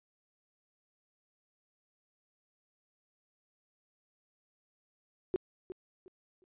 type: tone with echo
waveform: sine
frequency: 370 Hz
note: F#4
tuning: in tune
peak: -26 dBFS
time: 5.34-5.36 s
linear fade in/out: 0 ms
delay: 360 ms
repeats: 3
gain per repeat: -12 dB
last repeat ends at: 6.44 s
effects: resampled to 8000 Hz